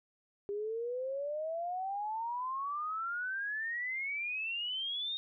sine exponential sweep, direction up, 400 to 3729 Hz, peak -34 dBFS, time 0.49-5.17 s, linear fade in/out 0 ms, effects none

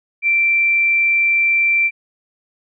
sine tone, 2349 Hz, D7, in tune, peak -12 dBFS, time 0.22-1.91 s, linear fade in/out 50 ms, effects none

